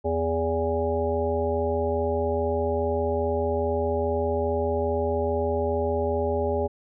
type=harmonic tone; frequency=82.41 Hz; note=E2; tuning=in tune; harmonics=1 / 3 / 5 / 7 / 9 / 10; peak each=-29 / -33 / -26 / -28 / -40 / -32 dBFS; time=0.04-6.68 s; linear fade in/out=20 ms; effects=none